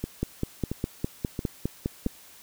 two click trains, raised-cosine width 3 ms, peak -13 / -16 dBFS, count 10 / 4, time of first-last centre 0.23-2.063 / 0.04-2.067 s, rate 4.91 / 1.48 Hz, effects white hiss -51 dBFS RMS until 2.42 s

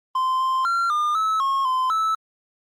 triangle tone with pitch steps, 1037 / 1045 / 1373 / 1208 / 1299 / 1086 / 1030 / 1309 Hz, C6 / C6 / F6 / D6 / E6 / C#6 / C6 / E6, -16 / -2 / -30 / +48 / -26 / -36 / -28 / -13 cents, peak -17 dBFS, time 0.15-2.15 s, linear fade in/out 5 ms, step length 250 ms, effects Opus 32 kbps

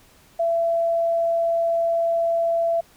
sine tone, 671 Hz, E5, 31 cents sharp, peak -18 dBFS, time 0.39-2.81 s, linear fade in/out 10 ms, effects pink hiss -54 dBFS RMS until 2.96 s

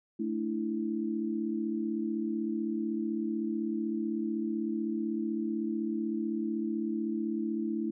sine chord, A suspended fourth, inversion none, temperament equal, 220 / 293.7 / 329.6 Hz, A3 / D4 / E4, 0 / 0 / 0 cents, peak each -33 / -37 / -33 dBFS, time 0.19-7.91 s, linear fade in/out 10 ms, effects none

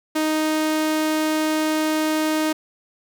sawtooth tone, 311.1 Hz, D#4, in tune, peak -15 dBFS, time 0.15-2.53 s, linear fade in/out 10 ms, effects none

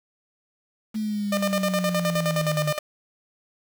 sine exponential sweep, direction down, 218.4 to 149.1 Hz, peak -24 dBFS, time 0.94-2.73 s, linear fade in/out 20 ms
sawtooth tone with tremolo, 603 Hz, D5, 46 cents sharp, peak -18 dBFS, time 1.32-2.79 s, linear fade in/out 5 ms, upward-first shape square, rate 9.6 Hz, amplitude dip 75%
effects 7-bit

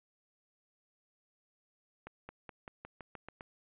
accelerating click train, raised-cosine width 0.5 ms, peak -30 dBFS, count 9, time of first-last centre 2.07-3.409 s, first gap 220 ms, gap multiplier 0.92, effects resampled to 8000 Hz

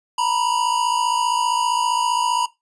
square tone pair together, 928.8 / 984 Hz, A#5 / B5, -7 / -7 cents, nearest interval minor second, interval 100 cents, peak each -23 / -21 dBFS, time 0.18-2.46 s, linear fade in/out 5 ms, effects noise-tail reverb RT60 0.2 s tail -19 dB re dry + resampled to 24000 Hz

